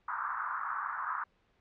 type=band-pass noise; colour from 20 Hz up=pink; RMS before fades=-36 dBFS; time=0.08-1.24 s; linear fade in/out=5 ms; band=1000 to 1500 Hz; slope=48 dB/octave; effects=pink hiss -71 dBFS RMS until 1.6 s + low-pass 3000 Hz 12 dB/octave